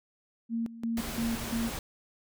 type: tone with tremolo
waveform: sine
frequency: 230 Hz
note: A#3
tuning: 23 cents flat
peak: -28 dBFS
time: 0.49-1.71 s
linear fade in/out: 50 ms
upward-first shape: square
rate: 2.9 Hz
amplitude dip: 80%
type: noise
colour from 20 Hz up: pink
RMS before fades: -37 dBFS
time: 0.97-1.79 s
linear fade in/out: 2 ms
effects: none